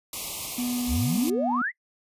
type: band-stop noise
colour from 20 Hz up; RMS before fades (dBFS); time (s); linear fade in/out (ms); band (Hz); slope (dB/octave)
white; -33; 0.13-1.3; 2; 1200 to 2100; 96
type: tone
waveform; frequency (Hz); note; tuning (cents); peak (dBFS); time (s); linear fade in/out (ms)
triangle; 245.2; B3; -12; -24; 0.58-1.62; 5
type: exponential sweep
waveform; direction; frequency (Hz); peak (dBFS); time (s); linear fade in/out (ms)
sine; up; 58.3 to 2114; -24; 0.87-1.72; 50
effects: noise-tail reverb RT60 0.1 s tail -23 dB re dry + resampled to 32000 Hz